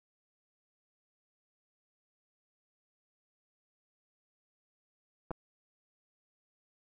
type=clicks; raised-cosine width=1 ms; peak=-24 dBFS; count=2; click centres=5.308 / 5.314 s; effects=none